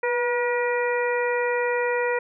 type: harmonic tone with a mistuned harmonic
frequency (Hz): 480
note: B4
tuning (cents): -49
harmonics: 1 / 2 / 3 / 4 / 5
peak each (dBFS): -23 / -29 / -32 / -29 / -33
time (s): 0.03-2.19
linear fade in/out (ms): 5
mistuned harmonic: 1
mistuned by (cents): +31
effects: none